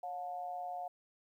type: tone with amplitude modulation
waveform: sine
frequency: 717 Hz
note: F5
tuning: 45 cents sharp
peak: -35 dBFS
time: 0.03-0.88 s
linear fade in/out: 5 ms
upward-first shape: sine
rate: 162 Hz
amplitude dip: 70%
effects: 12-bit